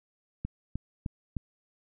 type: click train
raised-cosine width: 5 ms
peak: -20 dBFS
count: 4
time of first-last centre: 0.45-1.367 s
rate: 3.27 Hz
effects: none